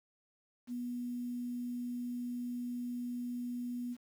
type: tone with quantisation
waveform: sine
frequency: 243.7 Hz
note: B3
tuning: 23 cents flat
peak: -36 dBFS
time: 0.67-3.97 s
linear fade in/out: 50 ms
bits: 10
effects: none